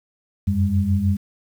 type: tone cluster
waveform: sine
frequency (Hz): 89 / 95.5 / 200.9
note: F2 / G2 / G3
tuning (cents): +33 / -45 / +43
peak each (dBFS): -21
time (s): 0.47-1.17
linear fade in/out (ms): 10
effects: 8-bit